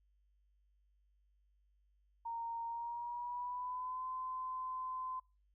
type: tone with pitch glide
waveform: sine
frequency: 926 to 1027.5 Hz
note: A#5 to C6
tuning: -12 to -32 cents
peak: -39 dBFS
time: 2.25-5.2 s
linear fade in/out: 10 ms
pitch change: +180 cents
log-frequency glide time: 2.66-4.06 s
effects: noise-tail reverb RT60 0.3 s tail -25 dB re dry + added 50 Hz sine -70 dBFS peak until 5.54 s